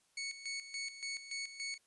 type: tone with tremolo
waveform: 20% pulse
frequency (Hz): 2217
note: C#7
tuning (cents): 0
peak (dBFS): -33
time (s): 0.17-1.78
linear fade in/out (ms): 5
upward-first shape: square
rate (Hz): 3.5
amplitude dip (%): 70
effects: white hiss -73 dBFS RMS until 1.86 s + resampled to 24000 Hz